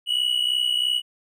triangle tone pair together, 2895 / 2958 Hz, F#7 / F#7, -38 / -1 cents, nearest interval unison, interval 37 cents, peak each -22 / -21 dBFS, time 0.06-1.02 s, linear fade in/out 50 ms, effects none

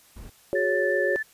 brown noise, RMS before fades -41 dBFS, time 0.16-0.3 s, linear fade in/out 5 ms
sine chord, F# suspended second, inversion none, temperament equal with one note detuned, 367.2 / 415.3 / 554.4 Hz, F#4 / G#4 / C#5, -13 / 0 / 0 cents, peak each -27 / -28 / -25 dBFS, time 0.53-1.16 s, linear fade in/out 0 ms
sine tone with vibrato, 1760 Hz, A6, in tune, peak -26 dBFS, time 0.55-1.23 s, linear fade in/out 10 ms, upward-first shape sine, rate 5.7 Hz, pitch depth 10 cents each way
effects white hiss -56 dBFS RMS until 1.33 s + resampled to 32000 Hz

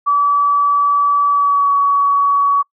sine tone with pitch glide, 1149 to 1129.3 Hz, D6 to C#6, -38 to +32 cents, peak -10 dBFS, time 0.06-2.63 s, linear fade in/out 20 ms, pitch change -30 cents, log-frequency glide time 1.29-1.71 s, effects noise-tail reverb RT60 0.1 s tail -23 dB re dry

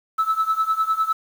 sine tone with tremolo, 1307 Hz, E6, 15 cents flat, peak -13 dBFS, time 0.18-1.13 s, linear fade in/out 10 ms, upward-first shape triangle, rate 9.9 Hz, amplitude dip 95%, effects tanh soft clip ceiling -13 dBFS + 7-bit

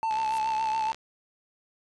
triangle tone with vibrato, 880 Hz, A5, in tune, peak -23 dBFS, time 0.03-0.92 s, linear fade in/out 0 ms, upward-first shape sine, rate 7.1 Hz, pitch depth 35 cents each way
click train, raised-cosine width 0.2 ms, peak -22 dBFS, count 56, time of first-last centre 0.11-0.946 s, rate 65.8 Hz
violet noise with exponential growth, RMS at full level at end -35 dBFS, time 0.19-0.38 s, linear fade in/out 1 ms, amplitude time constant 40 ms
effects resampled to 24000 Hz

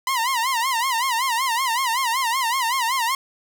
sawtooth tone with vibrato, 987.8 Hz, B5, in tune, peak -16 dBFS, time 0.07-3.15 s, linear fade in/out 2 ms, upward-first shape sine, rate 5.3 Hz, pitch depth 160 cents each way, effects none

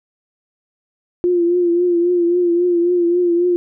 sine tone with vibrato, 349.2 Hz, F4, in tune, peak -12 dBFS, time 1.24-3.56 s, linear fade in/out 0 ms, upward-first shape triangle, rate 3.7 Hz, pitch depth 53 cents each way, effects none

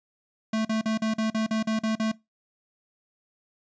square tone bursts, 220 Hz, A3, in tune, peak -24 dBFS, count 10, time 0.53-2.117 s, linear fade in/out 5 ms, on 120 ms, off 43 ms, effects noise-tail reverb RT60 0.2 s tail -21 dB re dry + resampled to 16000 Hz

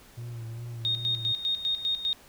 triangle tone with vibrato, 116.54 Hz, A#2, in tune, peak -33 dBFS, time 0.17-1.33 s, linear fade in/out 10 ms, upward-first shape sine, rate 2.5 Hz, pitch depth 43 cents each way
sine tone with tremolo, 3700 Hz, A#7, 14 cents flat, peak -24 dBFS, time 0.85-2.13 s, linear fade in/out 0 ms, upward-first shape square, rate 5 Hz, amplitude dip 70%
effects pink hiss -54 dBFS RMS until 2.28 s

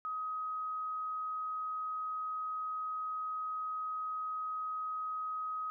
sine tone, 1262 Hz, D#6, 24 cents sharp, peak -35 dBFS, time 0.05-5.7 s, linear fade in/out 0 ms, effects none

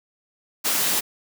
white high-pass noise, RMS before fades -22 dBFS, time 0.64-1.01 s, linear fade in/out 20 ms, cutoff 140 Hz, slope 24 dB/octave, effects none

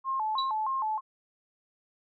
sine tone with vibrato, 961 Hz, B5, 48 cents flat, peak -27 dBFS, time 0.04-1.01 s, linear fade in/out 50 ms, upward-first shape square, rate 3.2 Hz, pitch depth 180 cents each way
sine tone with exponential decay, 3921 Hz, B7, 13 cents flat, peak -26 dBFS, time 0.38-0.54 s, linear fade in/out 5 ms, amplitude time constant 33 ms
effects none

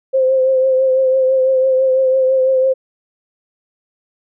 sine tone with vibrato, 523.3 Hz, C5, in tune, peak -10 dBFS, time 0.13-2.74 s, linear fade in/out 20 ms, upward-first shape triangle, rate 6 Hz, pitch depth 33 cents each way, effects none

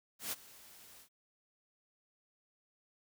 white noise with ADSR envelope, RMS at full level -37 dBFS, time 0.19-1.09 s, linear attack 130 ms, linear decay 28 ms, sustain -20 dB, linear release 85 ms, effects none

